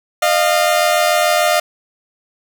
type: tone pair together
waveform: sawtooth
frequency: 611.7 / 698.5 Hz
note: D#5 / F5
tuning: -30 / 0 cents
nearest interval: major second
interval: 230 cents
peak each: -11 dBFS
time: 0.22-1.6 s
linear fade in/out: 5 ms
effects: none